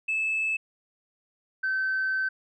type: tone pair in turn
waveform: sine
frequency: 2614 / 1538.7 Hz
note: E7 / G6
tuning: -15 / -33 cents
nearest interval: major sixth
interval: 918 cents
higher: first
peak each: -23 dBFS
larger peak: neither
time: 0.08-0.57 / 1.63-2.29 s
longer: second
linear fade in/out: 10 ms
effects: tanh soft clip ceiling -21 dBFS